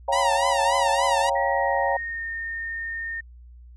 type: chord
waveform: sine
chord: G half-diminished seventh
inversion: second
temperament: equal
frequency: 554.4 / 698.5 / 784 / 932.3 Hz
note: Db5 / F5 / G5 / Bb5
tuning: 0 / 0 / 0 / 0 cents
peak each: -25 / -28 / -26 / -26 dBFS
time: 0.08-1.97 s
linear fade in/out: 5 ms
type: tone with vibrato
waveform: sawtooth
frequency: 944 Hz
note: A#5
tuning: 22 cents sharp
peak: -19 dBFS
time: 0.12-1.3 s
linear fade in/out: 10 ms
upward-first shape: triangle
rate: 3.5 Hz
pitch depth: 140 cents each way
type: tone with pitch glide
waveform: sine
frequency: 1917 to 1828.3 Hz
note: A#6 to A#6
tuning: +48 to -34 cents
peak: -28 dBFS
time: 1.35-3.21 s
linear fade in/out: 10 ms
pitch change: -82 cents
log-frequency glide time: 1.45-2.23 s
effects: added 60 Hz sine -43 dBFS peak until 3.76 s + resampled to 24000 Hz